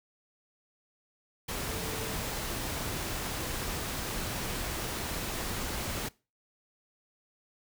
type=tone in noise; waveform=sine; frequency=443.9 Hz; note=A4; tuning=15 cents sharp; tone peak=-42 dBFS; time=1.68-2.17 s; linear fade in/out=10 ms; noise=pink; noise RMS=-35 dBFS; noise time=1.48-6.09 s; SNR=-10 dB; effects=noise-tail reverb RT60 0.3 s tail -22 dB re dry